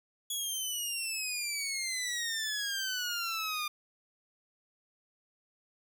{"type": "exponential sweep", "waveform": "15% pulse", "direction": "down", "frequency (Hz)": [3384, 1200], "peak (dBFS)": -26, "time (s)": [0.3, 3.68], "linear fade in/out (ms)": 5, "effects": []}